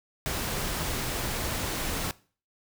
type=noise; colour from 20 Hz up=pink; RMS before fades=-31 dBFS; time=0.26-2.11 s; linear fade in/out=0 ms; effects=noise-tail reverb RT60 0.4 s tail -20 dB re dry